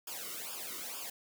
white noise with flanger, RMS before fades -42 dBFS, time 0.07-1.1 s, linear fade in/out 5 ms, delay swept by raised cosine 0.49 to 1.23 ms, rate 2.2 Hz, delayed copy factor -0.9, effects none

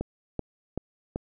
click train, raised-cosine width 2 ms, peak -16 dBFS, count 4, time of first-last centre 0.01-1.159 s, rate 2.61 Hz, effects none

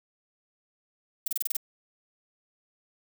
violet noise bursts, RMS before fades -27 dBFS, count 7, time 1.26-1.568 s, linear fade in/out 5 ms, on 20 ms, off 28 ms, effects none

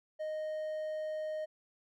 triangle tone, 620 Hz, D#5, 6 cents flat, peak -33 dBFS, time 0.19-1.46 s, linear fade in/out 20 ms, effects none

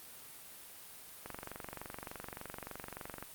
click train, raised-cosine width 0.5 ms, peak -27 dBFS, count 47, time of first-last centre 1.26-3.226 s, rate 23.4 Hz, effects white hiss -52 dBFS RMS until 3.34 s + Opus 32 kbps

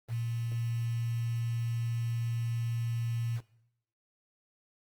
sine tone with quantisation, 116.7 Hz, A#2, 2 cents sharp, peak -30 dBFS, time 0.08-3.41 s, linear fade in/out 50 ms, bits 8, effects noise-tail reverb RT60 0.8 s tail -20 dB re dry + Opus 24 kbps

